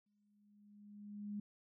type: tone with exponential growth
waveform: sine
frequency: 206.2 Hz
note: G#3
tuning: 12 cents flat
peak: -39 dBFS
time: 0.06-1.4 s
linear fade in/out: 5 ms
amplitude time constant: 290 ms
effects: none